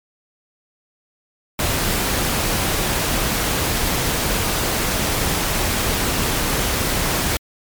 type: noise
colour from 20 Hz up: pink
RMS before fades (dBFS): -20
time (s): 1.59-7.37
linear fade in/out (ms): 2
effects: MP3 96 kbps